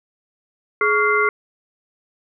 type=tone cluster; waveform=sine; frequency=421.5 / 1128 / 1406 / 2077 Hz; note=G#4 / C#6 / F6 / C7; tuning=+26 / +30 / +11 / -13 cents; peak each=-20 dBFS; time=0.81-1.29 s; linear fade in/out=2 ms; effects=none